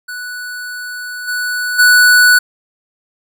square tone with level steps, 1480 Hz, F#6, in tune, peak -24 / -17 / -6 dBFS, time 0.08-2.39 s, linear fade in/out 10 ms, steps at 1.27 / 1.78 s, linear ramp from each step 20 ms, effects none

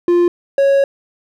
triangle tone pair in turn, 349.2 / 552.6 Hz, F4 / C#5, 0 / -6 cents, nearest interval minor sixth, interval 794 cents, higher second, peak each -7 dBFS, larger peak neither, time 0.08-0.28 / 0.58-0.84 s, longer second, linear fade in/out 2 ms, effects none

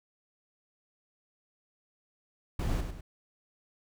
brown noise with echo, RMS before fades -30 dBFS, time 2.59-2.81 s, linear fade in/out 5 ms, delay 100 ms, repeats 2, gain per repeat -7 dB, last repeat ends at 3.01 s, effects none

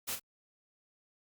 white noise with echo, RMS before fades -36 dBFS, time 0.07-0.16 s, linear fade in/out 20 ms, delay 39 ms, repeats 1, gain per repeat -8 dB, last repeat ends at 0.199 s, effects Opus 48 kbps

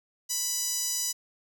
sawtooth tone with high-pass filter, 987.8 Hz, B5, in tune, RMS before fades -30 dBFS, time 0.29-1.13 s, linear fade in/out 20 ms, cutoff 6100 Hz, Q 2.4, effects none

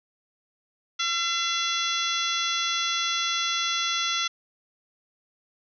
harmonic tone with a mistuned harmonic, 680 Hz, F5, 46 cents flat, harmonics 2 / 3 / 4 / 5 / 6 / 7 / 8 / 9, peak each -30 / -33 / -34 / -28 / -34 / -40 / -38 / -34 dBFS, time 0.99-4.28 s, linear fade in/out 10 ms, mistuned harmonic 9, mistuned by -18 cents, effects none

